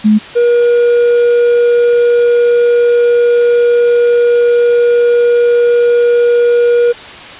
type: tone pair in turn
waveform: sine / triangle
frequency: 213.4 / 478.2 Hz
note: G#3 / A#4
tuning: +47 / +44 cents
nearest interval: octave + major second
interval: 1397 cents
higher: second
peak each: -4 dBFS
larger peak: neither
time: 0.04-0.19 / 0.35-6.93 s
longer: second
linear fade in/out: 20 ms
effects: white hiss -29 dBFS RMS until 7.39 s + resampled to 8000 Hz